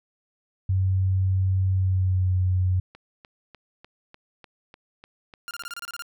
sine tone with pitch glide, 94.5 to 92.02 Hz, F#2 to F#2, +37 to -9 cents, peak -19 dBFS, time 0.69-2.8 s, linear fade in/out 5 ms, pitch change -46 cents, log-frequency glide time 1.71-2.33 s
click train, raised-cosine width 0.3 ms, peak -29 dBFS, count 10, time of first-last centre 2.95-5.637 s, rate 3.35 Hz
sawtooth tone bursts, 1400 Hz, F6, 4 cents sharp, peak -29 dBFS, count 10, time 5.48-6.022 s, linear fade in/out 0 ms, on 29 ms, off 28 ms
effects none

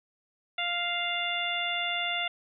harmonic tone, 698.5 Hz, F5, in tune, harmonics 1 / 2 / 3 / 4 / 5, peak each -35 / -37 / -33 / -33 / -34 dBFS, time 0.58-2.28 s, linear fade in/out 5 ms, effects none

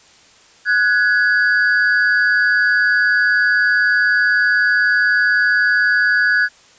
triangle ring-modulated tone, 1576 Hz, G6, 9 cents sharp, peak -7 dBFS, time 0.65-6.49 s, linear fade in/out 50 ms, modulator 100 Hz, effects white hiss -48 dBFS RMS until 6.78 s + resampled to 16000 Hz

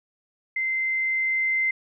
sine tone with level ramp, 2076 Hz, C7, 14 cents flat, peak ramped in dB -23 to -20 dBFS, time 0.56-1.71 s, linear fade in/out 5 ms, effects none

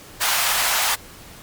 pink high-pass noise, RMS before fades -20 dBFS, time 0.2-0.96 s, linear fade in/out 20 ms, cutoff 770 Hz, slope 24 dB/octave, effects pink hiss -42 dBFS RMS until 1.42 s + MP3 96 kbps

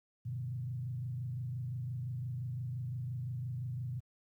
sine tone with frequency modulation, 123.47 Hz, B2, in tune, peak -35 dBFS, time 0.25-4 s, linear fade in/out 10 ms, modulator 25.8 Hz, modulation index 0.79, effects high-pass 80 Hz 12 dB/octave + 12-bit

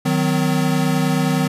square chord, C diminished, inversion first, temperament equal with one note detuned, 155.56 / 185 / 254.9 Hz, Eb3 / Gb3 / C4, 0 / 0 / -45 cents, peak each -20 / -22 / -21 dBFS, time 0.05-1.48 s, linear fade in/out 10 ms, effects resampled to 32000 Hz

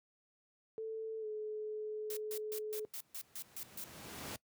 sine tone with pitch glide, 442.6 to 428 Hz, A4 to A4, +10 to -48 cents, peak -38 dBFS, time 0.78-2.85 s, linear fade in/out 0 ms, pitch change -58 cents, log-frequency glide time 1.2-1.26 s
blue noise bursts, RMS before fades -44 dBFS, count 9, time 2.1-3.841 s, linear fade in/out 2 ms, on 69 ms, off 140 ms
pink noise with exponential growth, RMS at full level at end -42 dBFS, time 2.7-4.36 s, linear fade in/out 1 ms, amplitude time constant 360 ms
effects noise-tail reverb RT60 0.1 s tail -21 dB re dry + high-pass 100 Hz 12 dB/octave

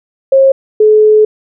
sine tone pair in turn, 538 / 428.4 Hz, C5 / A4, +48 / -46 cents, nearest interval major third, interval 394 cents, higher first, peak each -3 dBFS, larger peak neither, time 0.32-0.52 / 0.8-1.25 s, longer second, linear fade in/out 5 ms, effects none

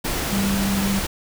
sine tone in noise, 196.8 Hz, G3, 7 cents sharp, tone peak -20 dBFS, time 0.32-1 s, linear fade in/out 10 ms, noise pink, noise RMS -25 dBFS, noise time 0.04-1.07 s, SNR +2 dB, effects none

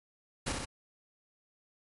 pink noise with echo, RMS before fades -33 dBFS, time 0.46-0.53 s, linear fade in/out 10 ms, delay 62 ms, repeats 2, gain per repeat -3 dB, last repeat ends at 0.654 s, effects MP3 48 kbps

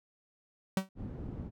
45% pulse tone with exponential decay, 190.7 Hz, G3, 47 cents flat, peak -23 dBFS, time 0.77-0.89 s, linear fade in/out 2 ms, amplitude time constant 24 ms
white low-pass noise, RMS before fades -41 dBFS, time 0.95-1.51 s, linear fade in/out 50 ms, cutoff 190 Hz, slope 12 dB/octave
effects none

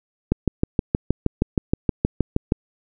click train, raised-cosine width 3 ms, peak -4 dBFS, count 15, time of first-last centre 0.32-2.521 s, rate 6.36 Hz, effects none

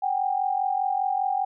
sine tone pair together, 757 / 802 Hz, F#5 / G5, +39 / +39 cents, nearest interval minor second, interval 100 cents, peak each -25 dBFS, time 0.02-1.45 s, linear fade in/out 10 ms, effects none

